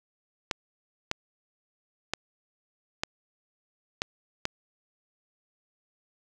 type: clicks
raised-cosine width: 0.2 ms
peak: -10 dBFS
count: 6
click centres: 0.512 / 1.114 / 2.136 / 3.035 / 4.019 / 4.454 s
effects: none